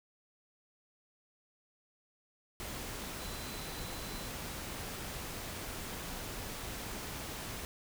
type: tone in noise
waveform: sine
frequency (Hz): 4027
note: B7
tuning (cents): +33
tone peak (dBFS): -52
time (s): 3.19-4.29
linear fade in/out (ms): 0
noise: pink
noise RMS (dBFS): -42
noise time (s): 2.6-7.65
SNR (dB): -13
effects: none